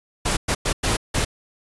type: noise bursts at uneven times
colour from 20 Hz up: pink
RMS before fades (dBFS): -21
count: 5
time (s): 0.25-0.37 / 0.48-0.55 / 0.65-0.73 / 0.83-0.97 / 1.14-1.25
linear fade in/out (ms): 10
effects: resampled to 24000 Hz